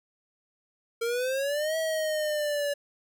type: exponential two-way sweep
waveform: square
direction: up then down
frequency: 456.4 to 647 to 571 Hz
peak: -27 dBFS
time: 1.01-2.74 s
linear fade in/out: 10 ms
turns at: 1.77 s
effects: none